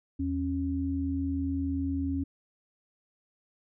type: tone pair together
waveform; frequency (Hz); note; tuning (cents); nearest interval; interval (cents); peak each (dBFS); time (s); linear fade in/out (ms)
sine; 81.35 / 273.9; E2 / C#4; -22 / -21; octave + major sixth; 2101; -32 / -29; 0.19-2.24; 10
effects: none